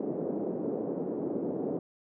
white band-pass noise, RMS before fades -33 dBFS, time 0-1.79 s, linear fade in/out 5 ms, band 190 to 470 Hz, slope 24 dB/octave, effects none

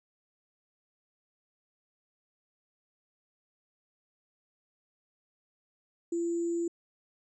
sine tone with sample-and-hold, 340 Hz, F4, 46 cents flat, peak -28 dBFS, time 6.12-6.68 s, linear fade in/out 5 ms, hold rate 7350 Hz, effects resampled to 22050 Hz

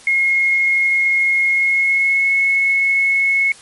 sine tone with pitch glide, 2155 to 2188 Hz, C#7 to C#7, -49 to -23 cents, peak -12 dBFS, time 0.07-3.52 s, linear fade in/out 2 ms, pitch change +26 cents, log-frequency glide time 1.47-2.31 s, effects white hiss -42 dBFS RMS until 3.61 s + MP3 48 kbps

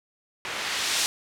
blue noise with low-pass filter sweep, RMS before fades -28 dBFS, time 0.45-1.06 s, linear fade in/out 0 ms, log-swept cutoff 1900 to 6100 Hz, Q 0.72, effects none

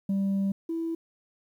sine tone pair in turn, 196 / 329.6 Hz, G3 / E4, 0 / 0 cents, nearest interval major sixth, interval 900 cents, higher second, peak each -21 / -27 dBFS, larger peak first, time 0.09-0.52 / 0.69-0.95 s, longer first, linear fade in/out 5 ms, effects tanh soft clip ceiling -23 dBFS + 10-bit

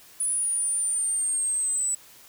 sine exponential sweep, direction down, 9956 to 7902 Hz, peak -23 dBFS, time 0.2-1.95 s, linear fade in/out 5 ms, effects white hiss -51 dBFS RMS until 2.28 s

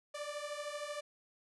sawtooth beating tone pair, 582 / 595 Hz, D5 / D5, -16 / +22 cents, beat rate 13 Hz, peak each -39 / -39 dBFS, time 0.14-1.01 s, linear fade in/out 10 ms, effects resampled to 24000 Hz

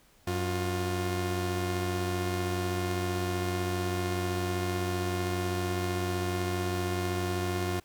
sawtooth tone pair together, 92.5 / 354.3 Hz, F#2 / F4, 0 / +25 cents, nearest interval octave + major seventh, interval 2325 cents, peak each -27 / -28 dBFS, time 0.27-7.8 s, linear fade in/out 5 ms, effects pink hiss -62 dBFS RMS until 7.84 s

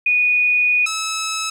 sine / 10% pulse tone pair in turn, 2468 / 1298.7 Hz, D#7 / E6, -15 / -26 cents, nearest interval major seventh, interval 1111 cents, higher first, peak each -13 dBFS, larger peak neither, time 0.06-0.86 / 0.86-1.5 s, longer first, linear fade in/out 5 ms, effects low-pass 12000 Hz 12 dB/octave + 9-bit

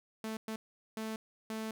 sawtooth tone bursts at uneven times, 220 Hz, A3, in tune, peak -33 dBFS, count 4, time 0.24-0.37 / 0.48-0.56 / 0.97-1.16 / 1.5-1.71 s, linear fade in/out 2 ms, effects none

